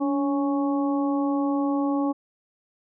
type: harmonic tone with a mistuned harmonic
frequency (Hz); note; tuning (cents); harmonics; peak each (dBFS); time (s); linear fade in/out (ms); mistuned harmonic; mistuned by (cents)
277.2; C#4; 0; 1 / 2 / 3 / 4; -22 / -31 / -32 / -34; 0-2.13; 20; 1; +44
effects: none